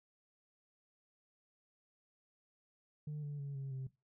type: tone with pitch steps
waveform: sine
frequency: 150 / 145.31 / 140.77 / 136.36 / 132.1 Hz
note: D3 / D3 / C#3 / C#3 / C3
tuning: +37 / -18 / +27 / -28 / +17 cents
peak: -37 dBFS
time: 3.07-3.87 s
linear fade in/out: 5 ms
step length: 160 ms
effects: noise-tail reverb RT60 0.2 s tail -17 dB re dry + tanh soft clip ceiling -38 dBFS